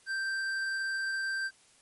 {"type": "tone with tanh clipping", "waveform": "sine", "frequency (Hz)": 1568, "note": "G6", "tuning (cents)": 0, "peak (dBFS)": -32, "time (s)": [0.06, 1.51], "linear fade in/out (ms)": 50, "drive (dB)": 11, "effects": ["white hiss -62 dBFS RMS until 1.81 s", "MP3 48 kbps"]}